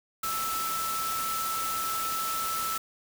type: tone in noise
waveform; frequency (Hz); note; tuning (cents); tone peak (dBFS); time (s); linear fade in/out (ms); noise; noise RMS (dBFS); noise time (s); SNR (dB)
sine; 1318.5; E6; 0; -30; 0.23-2.78; 5; white; -34; 0.23-2.78; +1
effects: none